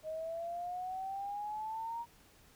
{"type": "exponential sweep", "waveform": "sine", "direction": "up", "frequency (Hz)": [622.3, 946], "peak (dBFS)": -37, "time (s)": [0.03, 2.06], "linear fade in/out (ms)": 50, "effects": ["pink hiss -63 dBFS RMS until 2.55 s"]}